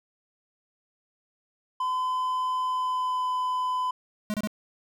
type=tone with pitch glide; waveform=triangle; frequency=1017 to 1008.8 Hz; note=C6 to B5; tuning=-50 to +36 cents; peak=-23 dBFS; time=1.8-3.91 s; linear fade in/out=5 ms; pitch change=-14 cents; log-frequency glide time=2.65-3.28 s
type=tone bursts; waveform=square; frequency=211.3 Hz; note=G#3; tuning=30 cents sharp; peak=-27 dBFS; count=3; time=4.3-4.473 s; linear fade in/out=0 ms; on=39 ms; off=28 ms
effects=none